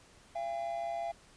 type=tone pair together; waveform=triangle; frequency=680 / 805.3 Hz; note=F5 / G5; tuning=-46 / +46 cents; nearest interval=minor third; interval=292 cents; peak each=-33 / -38 dBFS; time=0.35-1.12 s; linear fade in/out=10 ms; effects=pink hiss -60 dBFS RMS until 1.36 s + resampled to 22050 Hz